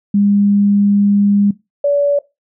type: tone pair in turn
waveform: sine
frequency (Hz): 202.5 / 572.8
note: G#3 / D5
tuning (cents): -43 / -43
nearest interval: octave + tritone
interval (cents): 1800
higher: second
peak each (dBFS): -9 / -10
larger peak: first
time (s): 0.14-1.51 / 1.84-2.19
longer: first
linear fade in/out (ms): 5
effects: noise-tail reverb RT60 0.2 s tail -18 dB re dry